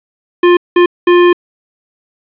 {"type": "tone bursts at uneven times", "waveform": "square", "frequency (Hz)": 352.2, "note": "F4", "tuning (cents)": 15, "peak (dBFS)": -5, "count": 3, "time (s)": [[0.43, 0.57], [0.76, 0.86], [1.07, 1.33]], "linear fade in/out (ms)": 5, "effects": ["resampled to 8000 Hz", "7-bit"]}